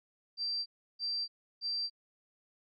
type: tone bursts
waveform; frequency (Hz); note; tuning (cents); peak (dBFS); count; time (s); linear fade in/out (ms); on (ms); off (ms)
sine; 4700; D8; +1; -32; 3; 0.37-1.9; 50; 290; 330
effects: AAC 48 kbps